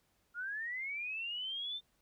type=linear sweep; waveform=sine; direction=up; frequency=1386 to 3600 Hz; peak=-37 dBFS; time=0.34-1.81 s; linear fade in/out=50 ms; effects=pink hiss -75 dBFS RMS until 2.01 s